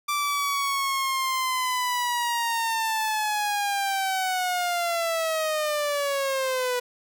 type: linear sweep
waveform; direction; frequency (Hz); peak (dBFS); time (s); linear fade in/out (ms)
sawtooth; down; 1174.7 to 490; -20; 0.08-6.8; 10
effects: none